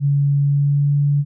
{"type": "tone with pitch glide", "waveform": "sine", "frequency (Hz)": [141.8, 143.7], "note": ["C#3", "D3"], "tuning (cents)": [40, -37], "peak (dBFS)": -13, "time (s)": [0, 1.25], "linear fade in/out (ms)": 50, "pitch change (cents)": 23, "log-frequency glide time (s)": [0.41, 0.94], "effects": []}